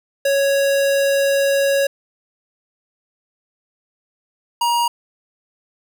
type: tone pair in turn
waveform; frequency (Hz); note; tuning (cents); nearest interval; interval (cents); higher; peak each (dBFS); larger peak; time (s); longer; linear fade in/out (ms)
square; 554.4 / 947.6; C#5 / A#5; 0 / +28; major sixth; 928; second; -15 / -16; first; 0.25-1.87 / 4.61-4.88; first; 5
effects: none